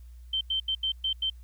sine tone bursts at uneven times, 3112 Hz, G7, 13 cents flat, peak -25 dBFS, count 6, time 0.33-0.41 / 0.5-0.6 / 0.68-0.75 / 0.83-0.92 / 1.04-1.13 / 1.22-1.3 s, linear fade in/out 5 ms, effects added 60 Hz sine -44 dBFS peak until 1.43 s + white hiss -68 dBFS RMS until 1.43 s

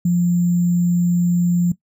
sine tone with sample-and-hold, 174.61 Hz, F3, in tune, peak -13 dBFS, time 0.05-1.72 s, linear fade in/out 5 ms, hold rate 7350 Hz, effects noise-tail reverb RT60 0.1 s tail -17 dB re dry

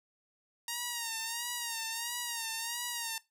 5% pulse tone with vibrato, 932.3 Hz, A#5, in tune, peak -23 dBFS, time 0.68-3.18 s, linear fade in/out 2 ms, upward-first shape sine, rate 1.5 Hz, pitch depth 67 cents each way, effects noise-tail reverb RT60 0.2 s tail -18 dB re dry

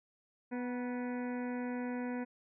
harmonic tone with a mistuned harmonic, 246.9 Hz, B3, in tune, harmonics 1 / 2 / 3 / 4 / 6 / 7 / 8 / 9 / 10, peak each -36 / -43 / -49 / -49 / -51 / -54 / -54 / -58 / -59 dBFS, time 0.51-2.25 s, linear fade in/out 20 ms, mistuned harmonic 4, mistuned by -31 cents, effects none

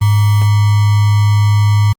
sine tone with sample-and-hold, 103.83 Hz, G#2, in tune, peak -7 dBFS, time 0.01-1.93 s, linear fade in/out 10 ms, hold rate 1050 Hz, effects Opus 24 kbps

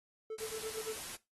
triangle tone with tremolo, 440 Hz, A4, in tune, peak -34 dBFS, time 0.3-0.98 s, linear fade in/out 2 ms, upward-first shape sine, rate 8.8 Hz, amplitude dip 100%
white noise, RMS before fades -44 dBFS, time 0.38-1.16 s, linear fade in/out 5 ms
effects noise-tail reverb RT60 0.2 s tail -17 dB re dry + AAC 32 kbps

